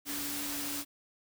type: tone in noise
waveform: sine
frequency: 288 Hz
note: D4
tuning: 34 cents flat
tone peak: -41 dBFS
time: 0.05-0.85 s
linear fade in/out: 50 ms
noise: white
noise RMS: -37 dBFS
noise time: 0.05-0.85 s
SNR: -7 dB
effects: none